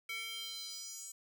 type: tone with high-pass filter sweep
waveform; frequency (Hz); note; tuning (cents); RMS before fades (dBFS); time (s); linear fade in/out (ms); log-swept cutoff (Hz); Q
square; 449.9; A4; +39; -44; 0.09-1.12; 5; 2100 to 7800; 3.5
effects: none